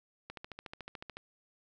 click train, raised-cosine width 0.3 ms, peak -27 dBFS, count 13, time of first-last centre 0.3-1.17 s, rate 13.8 Hz, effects none

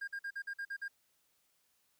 triangle tone bursts, 1613 Hz, G6, 49 cents sharp, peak -35 dBFS, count 8, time 0.01-0.882 s, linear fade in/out 10 ms, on 67 ms, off 48 ms, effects tanh soft clip ceiling -31 dBFS + white hiss -75 dBFS RMS until 1.99 s

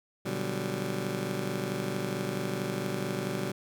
20% pulse chord, G major seventh, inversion first, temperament just, 122.5 / 147 / 183.75 / 196 Hz, B2 / D3 / F#3 / G3, -14 / +2 / -12 / 0 cents, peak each -32 / -33 / -32 / -31 dBFS, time 0.25-3.52 s, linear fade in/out 10 ms, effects none

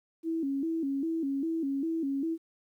sine tone with vibrato, 300 Hz, D4, 37 cents sharp, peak -28 dBFS, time 0.23-2.38 s, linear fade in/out 50 ms, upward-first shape square, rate 2.5 Hz, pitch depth 150 cents each way, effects 11-bit

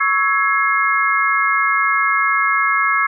sine tone cluster, 1111 / 1308 / 1669 / 2139 Hz, C#6 / E6 / G#6 / C7, +4 / -14 / +8 / +38 cents, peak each -19 dBFS, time 0-3.07 s, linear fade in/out 10 ms, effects none

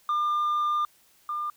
sine tone pair in turn, 1201 / 1201 Hz, D6 / D6, +38 / +38 cents, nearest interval unison, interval 0 cents, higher neither, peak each -20 / -27 dBFS, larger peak first, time 0.09-0.85 / 1.29-1.5 s, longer first, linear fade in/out 2 ms, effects tanh soft clip ceiling -22 dBFS + white hiss -61 dBFS RMS until 1.56 s

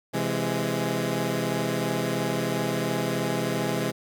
15% pulse chord, C augmented, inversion none, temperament equal with one note detuned, 130.81 / 166.73 / 207.7 Hz, C3 / E3 / G#3, 0 / +20 / 0 cents, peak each -23 dBFS, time 0.13-3.92 s, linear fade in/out 20 ms, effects none

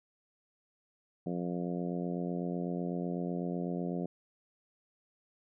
harmonic tone, 88 Hz, F2, 14 cents sharp, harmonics 2 / 3 / 4 / 5 / 6 / 7 / 8, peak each -35 / -39 / -41 / -43 / -45 / -46 / -47 dBFS, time 1.26-4.06 s, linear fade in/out 5 ms, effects none

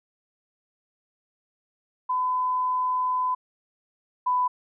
sine tone pair in turn, 1009 / 997.4 Hz, B5 / B5, +37 / +17 cents, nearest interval unison, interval 20 cents, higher first, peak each -22 / -20 dBFS, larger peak second, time 2.09-3.35 / 4.26-4.48 s, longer first, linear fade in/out 10 ms, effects none

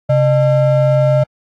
triangle ring-modulated tone, 371.6 Hz, F#4, 7 cents sharp, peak -4 dBFS, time 0.09-1.24 s, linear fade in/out 10 ms, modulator 237 Hz, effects AAC 48 kbps

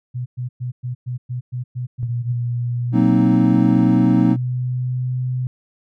sine tone bursts, 124.3 Hz, B2, 12 cents sharp, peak -22 dBFS, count 10, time 0.14-2.33 s, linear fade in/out 20 ms, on 120 ms, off 110 ms
sine tone with pitch glide, 120 to 126.84 Hz, B2 to B2, -49 to +47 cents, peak -19 dBFS, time 2.03-5.47 s, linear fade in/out 0 ms, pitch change +96 cents, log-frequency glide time 2.29-5.2 s
triangle chord, C half-diminished seventh, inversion second, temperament equal, 185 / 233.1 / 261.6 / 311.1 Hz, Gb3 / Bb3 / C4 / Eb4, 0 / 0 / 0 / 0 cents, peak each -16 dBFS, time 2.92-4.37 s, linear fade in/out 50 ms
effects none

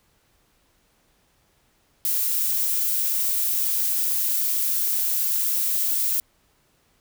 violet noise, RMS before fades -23 dBFS, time 2.05-6.2 s, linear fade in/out 0 ms, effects pink hiss -64 dBFS RMS until 7 s

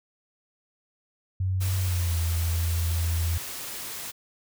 sine tone with pitch glide, 93.8 to 83.57 Hz, F#2 to E2, +24 to +24 cents, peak -23 dBFS, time 1.4-3.38 s, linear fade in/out 5 ms, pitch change -200 cents, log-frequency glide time 1.78-2.18 s
white noise, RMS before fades -36 dBFS, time 1.6-4.12 s, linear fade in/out 20 ms
effects none

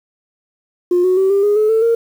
sine tone with pitch steps, 355.2 / 368.8 / 382.9 / 397.5 / 412.8 / 428.6 / 444.9 / 462 Hz, F4 / F#4 / G4 / G4 / G#4 / A4 / A4 / A#4, +29 / -6 / -41 / +24 / -10 / -45 / +19 / -16 cents, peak -9 dBFS, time 0.91-1.95 s, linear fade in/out 5 ms, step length 130 ms, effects tanh soft clip ceiling -7 dBFS + 7-bit

